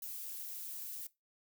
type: noise with flanger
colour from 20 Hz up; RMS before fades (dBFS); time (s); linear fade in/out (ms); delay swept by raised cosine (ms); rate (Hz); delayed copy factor
violet; -44; 0.02-1.07; 5; 1 to 5.9; 4; +0.7
effects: noise-tail reverb RT60 0.2 s tail -19 dB re dry